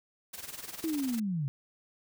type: noise with tremolo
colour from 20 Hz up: white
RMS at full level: -40 dBFS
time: 0.33-1.2 s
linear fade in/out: 10 ms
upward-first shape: sine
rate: 20 Hz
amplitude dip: 75%
type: linear sweep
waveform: sine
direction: down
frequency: 330.9 to 130.81 Hz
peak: -29 dBFS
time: 0.84-1.48 s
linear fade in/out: 0 ms
effects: none